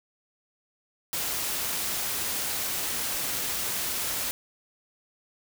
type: noise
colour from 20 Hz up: white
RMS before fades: -30 dBFS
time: 1.13-4.31 s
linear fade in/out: 0 ms
effects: none